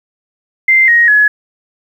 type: tone with pitch steps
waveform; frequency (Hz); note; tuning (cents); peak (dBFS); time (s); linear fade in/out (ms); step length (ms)
sine; 2085 / 1879.1 / 1693.5; C7 / A#6 / G#6; -7 / +13 / +33; -5; 0.68-1.28; 5; 200
effects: 7-bit